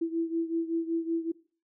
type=beating tone pair; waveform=sine; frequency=329.6 / 334.9 Hz; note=E4 / E4; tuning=0 / +27 cents; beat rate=5.3 Hz; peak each=-29 / -32 dBFS; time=0.01-1.32 s; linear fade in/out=10 ms; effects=noise-tail reverb RT60 0.4 s tail -20 dB re dry